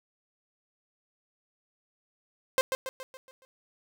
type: tone with echo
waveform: sawtooth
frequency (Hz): 523.3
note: C5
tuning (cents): 0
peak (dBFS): -17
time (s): 2.58-2.61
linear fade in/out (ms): 0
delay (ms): 140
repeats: 6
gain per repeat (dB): -6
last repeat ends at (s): 3.45
effects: none